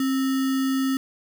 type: tone with sample-and-hold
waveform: sine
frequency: 266.6 Hz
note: C4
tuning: 33 cents sharp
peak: -20 dBFS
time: 0-0.97 s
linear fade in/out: 2 ms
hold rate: 1575 Hz
effects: none